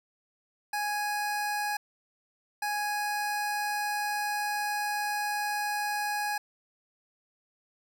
25% pulse tone pair in turn, 830.6 / 830.6 Hz, G#5 / G#5, 0 / 0 cents, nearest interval unison, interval 0 cents, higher neither, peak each -25 dBFS, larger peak neither, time 0.73-1.77 / 2.62-6.38 s, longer second, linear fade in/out 5 ms, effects none

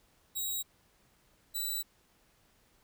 5% pulse tone pair in turn, 3827 / 3955 Hz, A#7 / B7, +45 / +2 cents, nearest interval minor second, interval 57 cents, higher second, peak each -25 dBFS, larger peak neither, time 0.35-0.63 / 1.54-1.83 s, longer second, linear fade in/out 20 ms, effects pink hiss -68 dBFS RMS until 2.83 s

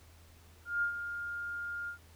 sine tone with ADSR envelope, 1410 Hz, F6, 16 cents sharp, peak -27 dBFS, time 0.65-1.98 s, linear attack 170 ms, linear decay 100 ms, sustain -9 dB, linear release 98 ms, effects added 82 Hz sine -57 dBFS peak until 2.15 s + pink hiss -62 dBFS RMS until 2.15 s

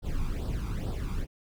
brown noise with flanger, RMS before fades -31 dBFS, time 0.02-1.27 s, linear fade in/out 50 ms, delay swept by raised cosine 0.22 to 0.86 ms, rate 2.3 Hz, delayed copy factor +0.75, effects none

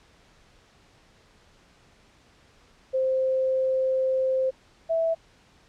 sine tone pair in turn, 523.3 / 656.1 Hz, C5 / E5, 0 / -8 cents, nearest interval major third, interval 392 cents, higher second, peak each -21 dBFS, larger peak neither, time 2.93-4.51 / 4.89-5.15 s, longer first, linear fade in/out 20 ms, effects pink hiss -58 dBFS RMS until 5.68 s + low-pass 6000 Hz 12 dB/octave

